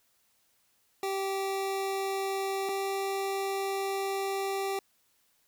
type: tone pair in turn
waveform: 25% pulse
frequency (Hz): 389 / 390.8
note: G4 / G4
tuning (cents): -13 / -5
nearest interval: unison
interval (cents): 8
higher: second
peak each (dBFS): -26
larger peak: neither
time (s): 1.03-2.69 / 2.69-4.79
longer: second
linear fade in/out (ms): 2
effects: white hiss -70 dBFS RMS until 5.47 s